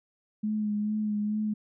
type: tone with vibrato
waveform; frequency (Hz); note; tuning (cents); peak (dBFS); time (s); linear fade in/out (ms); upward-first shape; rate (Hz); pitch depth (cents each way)
sine; 211.2; G#3; +29; -26; 0.43-1.54; 10; sine; 2.3; 26
effects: none